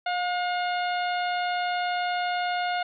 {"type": "harmonic tone with a mistuned harmonic", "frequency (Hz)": 713, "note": "F5", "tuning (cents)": 36, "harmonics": [1, 2, 3, 4, 5, 6], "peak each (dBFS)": [-26, -32, -36, -38, -40, -42], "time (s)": [0.06, 2.83], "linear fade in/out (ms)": 5, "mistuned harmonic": 2, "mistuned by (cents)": 22, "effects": []}